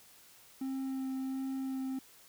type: tone with vibrato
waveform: triangle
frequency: 265.1 Hz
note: C4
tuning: 23 cents sharp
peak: -32 dBFS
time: 0.61-1.99 s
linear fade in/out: 5 ms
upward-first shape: sine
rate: 1.4 Hz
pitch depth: 10 cents each way
effects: white hiss -59 dBFS RMS until 2.28 s